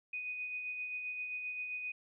sine tone with tremolo, 2489 Hz, D#7, in tune, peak -36 dBFS, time 0.13-1.92 s, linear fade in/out 5 ms, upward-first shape sine, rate 7.6 Hz, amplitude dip 35%, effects none

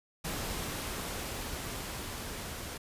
pink noise with level ramp, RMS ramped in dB -36 to -41 dBFS, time 0.24-2.78 s, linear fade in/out 10 ms, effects resampled to 32000 Hz

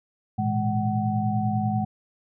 sine tone cluster, 110.3 / 120.4 / 160.3 / 208.8 / 751 Hz, A2 / B2 / E3 / G#3 / F#5, +5 / -44 / -48 / +10 / +26 cents, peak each -27 / -30 / -35 / -26 / -28 dBFS, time 0.38-1.85 s, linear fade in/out 10 ms, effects none

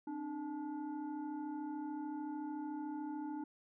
sine tone with frequency modulation, 301.3 Hz, D4, 44 cents sharp, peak -39 dBFS, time 0.07-3.44 s, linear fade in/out 5 ms, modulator 569 Hz, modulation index 0.79, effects none

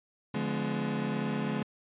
35% pulse chord, D diminished seventh, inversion none, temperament just, 146.83 / 176.2 / 211.4 / 253.7 Hz, D3 / F3 / Ab3 / Cb4, 0 / +16 / +31 / +47 cents, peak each -34 / -37 / -31 / -35 dBFS, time 0.34-1.63 s, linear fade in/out 5 ms, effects resampled to 8000 Hz

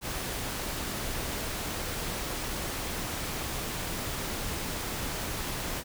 pink noise, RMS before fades -34 dBFS, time 0.01-5.84 s, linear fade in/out 50 ms, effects none

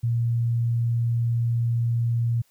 sine tone, 117.4 Hz, A#2, 13 cents sharp, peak -20 dBFS, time 0.03-2.42 s, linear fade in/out 10 ms, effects white hiss -64 dBFS RMS until 2.5 s

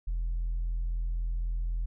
sine tone, 41.94 Hz, E1, 31 cents sharp, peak -26 dBFS, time 0.07-1.86 s, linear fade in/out 10 ms, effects tanh soft clip ceiling -26 dBFS

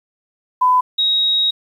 sine tone pair in turn, 1004 / 3791 Hz, B5 / A#7, +28 / +28 cents, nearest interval octave + major seventh, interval 2300 cents, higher second, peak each -10 / -13 dBFS, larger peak first, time 0.61-0.81 / 0.98-1.51 s, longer second, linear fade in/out 10 ms, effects 8-bit

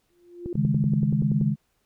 sine tone with exponential growth, 349.2 Hz, F4, in tune, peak -26 dBFS, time 0.1-0.53 s, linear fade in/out 2 ms, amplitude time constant 92 ms
click train, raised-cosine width 3 ms, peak -19 dBFS, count 11, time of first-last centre 0.46-1.412 s, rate 10.5 Hz
sine chord, C# suspended second, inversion none, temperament equal with one note detuned, 137.4 / 155.56 / 207.7 Hz, C#3 / D#3 / G#3, -15 / 0 / 0 cents, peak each -24 dBFS, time 0.54-1.56 s, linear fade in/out 50 ms
effects pink hiss -71 dBFS RMS until 1.85 s

